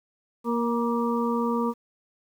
harmonic tone with a mistuned harmonic, 234.8 Hz, A#3, 13 cents sharp, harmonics 1 / 2 / 4 / 5, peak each -25 / -28 / -31 / -32 dBFS, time 0.44-1.74 s, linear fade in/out 50 ms, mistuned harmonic 4, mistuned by +20 cents, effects 9-bit

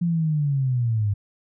sine linear sweep, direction down, 174.61 to 99 Hz, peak -19 dBFS, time 0.01-1.14 s, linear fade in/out 10 ms, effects none

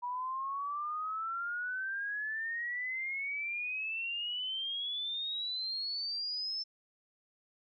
sine exponential sweep, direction up, 968 to 5320 Hz, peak -34 dBFS, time 0.02-6.64 s, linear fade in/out 20 ms, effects none

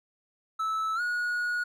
triangle tone with pitch glide, 1308 to 1451.3 Hz, E6 to F#6, -14 to -34 cents, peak -25 dBFS, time 0.59-1.64 s, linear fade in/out 10 ms, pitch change +180 cents, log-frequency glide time 0.95-1.01 s, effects none

